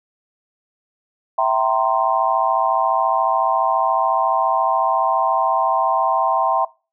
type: chord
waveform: sine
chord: C dominant seventh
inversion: first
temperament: equal with one note detuned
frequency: 659.3 / 773.6 / 932.3 / 1046.5 Hz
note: E5 / G5 / Bb5 / C6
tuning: 0 / -23 / 0 / 0 cents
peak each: -20 / -20 / -21 / -20 dBFS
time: 1.38-6.65 s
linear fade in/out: 5 ms
effects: noise-tail reverb RT60 0.3 s tail -21 dB re dry